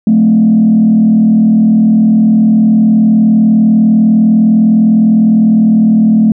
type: tone with frequency modulation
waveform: sine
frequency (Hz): 218.2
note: A3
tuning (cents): -14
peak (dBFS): -3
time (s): 0.07-6.32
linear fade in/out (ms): 2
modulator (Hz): 39.8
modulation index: 0.61
effects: tanh soft clip ceiling 0 dBFS